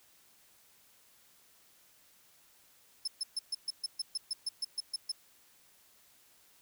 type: tone bursts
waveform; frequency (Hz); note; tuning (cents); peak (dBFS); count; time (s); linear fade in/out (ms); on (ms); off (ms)
35% pulse; 5250; E8; -8; -29; 14; 3.05-5.118; 5; 27; 130
effects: white hiss -64 dBFS RMS until 6.61 s